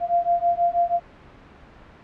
sine beating tone pair, 690 / 696.2 Hz, F5 / F5, -21 / -6 cents, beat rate 6.2 Hz, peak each -21 dBFS, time 0-1 s, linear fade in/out 50 ms, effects pink hiss -47 dBFS RMS until 2.03 s + low-pass 2000 Hz 12 dB/octave

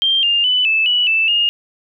sine tone with pitch steps, 3173 / 2808 / 2994 / 2625 / 2946 / 2643 / 2841 Hz, G7 / F7 / F#7 / E7 / F#7 / E7 / F7, +20 / +9 / +20 / -8 / -8 / +4 / +29 cents, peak -12 dBFS, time 0.02-1.49 s, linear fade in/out 0 ms, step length 210 ms, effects none

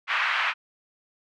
white band-pass noise, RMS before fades -25 dBFS, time 0.07-0.54 s, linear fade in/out 50 ms, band 1000 to 2500 Hz, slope 24 dB/octave, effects none

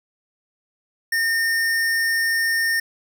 square tone, 1823 Hz, A#6, 39 cents flat, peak -19 dBFS, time 1.12-2.8 s, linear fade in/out 5 ms, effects none

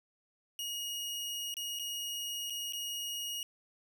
sawtooth tone with dropouts, 2877 Hz, F#7, 49 cents flat, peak -33 dBFS, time 0.59-3.43 s, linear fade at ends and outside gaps 1 ms, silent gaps 1.541-1.568 / 1.789-1.795 / 2.499-2.504 / 2.724-2.733 s, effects none

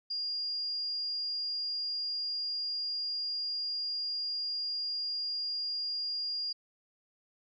sine tone, 4825 Hz, D8, 46 cents sharp, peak -32 dBFS, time 0.1-6.53 s, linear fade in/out 10 ms, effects none

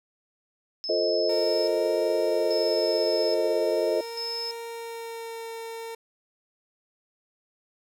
sine tone with tremolo, 5220 Hz, E8, 18 cents flat, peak -30 dBFS, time 0.84-4.51 s, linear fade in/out 0 ms, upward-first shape square, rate 0.6 Hz, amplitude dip 75%
sine chord, F dominant seventh, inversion none, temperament equal, 349.2 / 440 / 523.3 / 622.3 Hz, F4 / A4 / C5 / Eb5, 0 / 0 / 0 / 0 cents, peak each -29 / -27 / -29 / -26 dBFS, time 0.89-4.01 s, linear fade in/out 5 ms
30% pulse tone with vibrato, 460 Hz, A#4, 23 cents flat, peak -32 dBFS, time 1.29-5.95 s, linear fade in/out 5 ms, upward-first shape sine, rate 0.4 Hz, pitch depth 16 cents each way
effects none

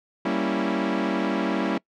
sawtooth chord, G diminished seventh, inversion none, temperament equal, 196 / 233.1 / 277.2 / 329.6 Hz, G3 / Bb3 / Db4 / Fb4, 0 / 0 / 0 / 0 cents, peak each -24 / -25 / -24 / -24 dBFS, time 0.25-1.78 s, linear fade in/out 5 ms, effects noise-tail reverb RT60 0.1 s tail -24 dB re dry + low-pass 3000 Hz 12 dB/octave

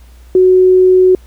sine tone, 370 Hz, F#4, in tune, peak -4 dBFS, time 0.35-1.15 s, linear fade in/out 2 ms, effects added 60 Hz sine -36 dBFS peak until 1.26 s + pink hiss -49 dBFS RMS until 1.26 s

